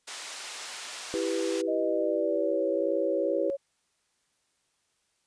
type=band-pass noise; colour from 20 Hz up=white; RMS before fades=-40 dBFS; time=0.07-1.62 s; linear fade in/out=10 ms; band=570 to 6900 Hz; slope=12 dB/octave
type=chord; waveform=sine; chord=E minor; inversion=none; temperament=equal; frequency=329.6 / 392 / 493.9 Hz; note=E4 / G4 / B4; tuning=0 / 0 / 0 cents; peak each=-31 dBFS; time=1.14-3.5 s; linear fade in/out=0 ms
type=tone with pitch glide; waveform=sine; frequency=622.3 to 554.4 Hz; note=D#5 to C#5; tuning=0 to 0 cents; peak=-28 dBFS; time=1.67-3.57 s; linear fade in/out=20 ms; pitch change=-200 cents; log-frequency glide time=1.81-2.64 s
effects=white hiss -73 dBFS RMS until 5.26 s + resampled to 22050 Hz